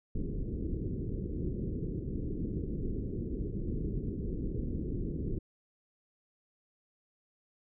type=low-pass noise; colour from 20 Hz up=pink; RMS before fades=-35 dBFS; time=0.15-5.39 s; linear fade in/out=5 ms; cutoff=420 Hz; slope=48 dB/octave; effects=none